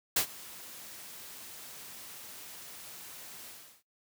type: noise with ADSR envelope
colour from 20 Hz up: white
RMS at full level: -25 dBFS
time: 0.16-3.83 s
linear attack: 7 ms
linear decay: 90 ms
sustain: -22 dB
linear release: 370 ms
effects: noise-tail reverb RT60 0.2 s tail -26 dB re dry + high-pass 80 Hz 12 dB/octave